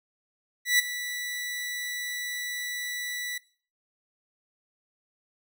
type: tone with ADSR envelope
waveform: sawtooth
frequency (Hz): 1964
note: B6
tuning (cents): -10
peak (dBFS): -14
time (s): 0.65-3.38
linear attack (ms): 140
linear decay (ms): 15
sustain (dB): -14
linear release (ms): 5
effects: noise-tail reverb RT60 0.4 s tail -18 dB re dry